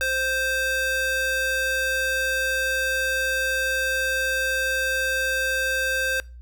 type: tone with high-pass filter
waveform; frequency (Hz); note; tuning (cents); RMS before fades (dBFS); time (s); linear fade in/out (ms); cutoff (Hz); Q
square; 523; C5; -1; -24; 0.01-6.2; 0; 1100; 3.9
effects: noise-tail reverb RT60 0.3 s tail -22 dB re dry + added 60 Hz sine -39 dBFS peak until 6.41 s